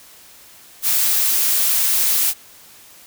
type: noise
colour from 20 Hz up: blue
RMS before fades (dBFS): -17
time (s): 0.82-2.34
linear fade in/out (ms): 50
effects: white hiss -45 dBFS RMS until 3.06 s